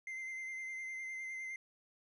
triangle tone with vibrato, 2079 Hz, C7, 12 cents flat, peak -39 dBFS, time 0.07-1.56 s, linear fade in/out 2 ms, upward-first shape sine, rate 9.8 Hz, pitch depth 21 cents each way, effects resampled to 24000 Hz

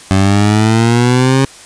20% pulse exponential sweep, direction up, 94.6 to 136.2 Hz, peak -3 dBFS, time 0.11-1.45 s, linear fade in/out 0 ms, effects white hiss -36 dBFS RMS until 1.65 s + resampled to 22050 Hz

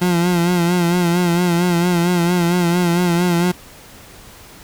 30% pulse tone with vibrato, 174.61 Hz, F3, in tune, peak -11 dBFS, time 0.01-3.52 s, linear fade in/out 10 ms, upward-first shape sine, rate 4.4 Hz, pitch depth 55 cents each way, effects pink hiss -41 dBFS RMS until 4.63 s

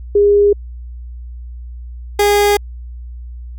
sine / 30% pulse tone pair in turn, 408 / 410.1 Hz, G#4 / G#4, -31 / -22 cents, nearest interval unison, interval 9 cents, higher second, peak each -7 dBFS, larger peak neither, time 0.15-0.53 / 2.19-2.57 s, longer neither, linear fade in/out 5 ms, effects added 60 Hz sine -27 dBFS peak until 3.58 s

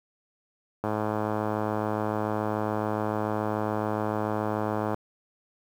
click train, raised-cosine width 1 ms, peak -14 dBFS, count 440, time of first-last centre 0.84-4.943 s, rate 107 Hz, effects high-pass 60 Hz 12 dB/octave + 8-bit

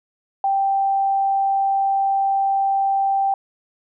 sine tone, 784 Hz, G5, in tune, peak -16 dBFS, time 0.44-3.34 s, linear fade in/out 2 ms, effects none

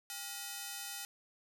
5% pulse ring-modulated tone, 1110 Hz, C#6, 2 cents sharp, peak -26 dBFS, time 0.1-1.05 s, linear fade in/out 0 ms, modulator 308 Hz, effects none

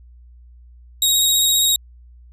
20% pulse tone with vibrato, 3780 Hz, A#7, 23 cents sharp, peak -8 dBFS, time 1.02-1.76 s, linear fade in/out 2 ms, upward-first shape square, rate 15 Hz, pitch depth 11 cents each way, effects added 60 Hz sine -42 dBFS peak until 2.32 s

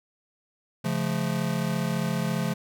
square chord, Db augmented, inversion none, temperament just, 138.59 / 173.24 / 216.5 Hz, Db3 / F3 / A3, 0 / -14 / -28 cents, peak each -31 / -29 / -31 dBFS, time 0.84-2.54 s, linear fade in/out 10 ms, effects none

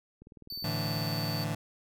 click train, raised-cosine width 3 ms, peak -37 dBFS, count 17, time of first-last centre 0.22-1.032 s, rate 19.7 Hz
square tone, 4543 Hz, C#8, 42 cents sharp, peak -37 dBFS, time 0.5-1.44 s, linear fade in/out 2 ms
sawtooth chord, A suspended fourth, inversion none, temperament just, 110 / 146.67 / 165 Hz, A2 / D3 / E3, 0 / -2 / +2 cents, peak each -31 dBFS, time 0.64-1.55 s, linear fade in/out 5 ms
effects none

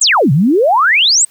sine exponential two-way sweep, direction down then up, 8530 to 127 to 8530 Hz, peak -7 dBFS, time 0.01-1.25 s, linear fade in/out 5 ms, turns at 0.32 s, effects white hiss -49 dBFS RMS until 1.3 s

